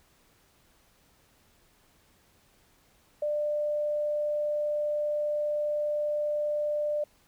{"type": "tone", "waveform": "sine", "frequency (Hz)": 595, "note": "D5", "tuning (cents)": 22, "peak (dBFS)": -26, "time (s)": [3.22, 7.04], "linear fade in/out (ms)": 5, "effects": ["pink hiss -64 dBFS RMS until 7.27 s"]}